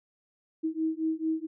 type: beating tone pair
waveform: sine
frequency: 317.2 / 321.7 Hz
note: D#4 / E4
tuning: +33 / -42 cents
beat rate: 4.5 Hz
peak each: -30 dBFS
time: 0.63-1.47 s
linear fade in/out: 20 ms
effects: none